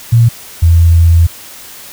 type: tone pair in turn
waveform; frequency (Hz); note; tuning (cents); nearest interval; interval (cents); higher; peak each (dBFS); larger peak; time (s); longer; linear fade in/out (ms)
sine; 116.54 / 83.79; A#2 / E2; 0 / +29; tritone; 571; first; -3; neither; 0.12-0.29 / 0.62-1.27; second; 10
effects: white hiss -32 dBFS RMS until 1.92 s